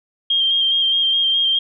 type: tone with vibrato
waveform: sine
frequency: 3200 Hz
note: G7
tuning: 35 cents sharp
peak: -14 dBFS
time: 0.3-1.59 s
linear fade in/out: 5 ms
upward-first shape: square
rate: 4.8 Hz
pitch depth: 20 cents each way
effects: none